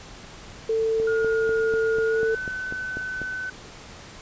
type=tone; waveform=sine; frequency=446 Hz; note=A4; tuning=23 cents sharp; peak=-20 dBFS; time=0.69-2.35 s; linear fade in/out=5 ms
type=click train; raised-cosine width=2 ms; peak=-20 dBFS; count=10; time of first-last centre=1-3.217 s; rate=4.06 Hz
type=tone with pitch glide; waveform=sine; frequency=1428 to 1512.9 Hz; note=F6 to F#6; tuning=+38 to +38 cents; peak=-28 dBFS; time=1.07-3.5 s; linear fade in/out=5 ms; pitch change=+100 cents; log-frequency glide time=2.07-2.35 s
effects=pink hiss -43 dBFS RMS until 4.21 s + resampled to 16000 Hz